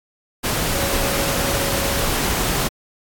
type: tone in noise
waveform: sine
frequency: 554.4 Hz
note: C#5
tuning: in tune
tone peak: -27 dBFS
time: 0.74-2.06 s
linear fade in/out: 20 ms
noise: pink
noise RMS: -21 dBFS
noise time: 0.43-2.69 s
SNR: -9 dB
effects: AAC 64 kbps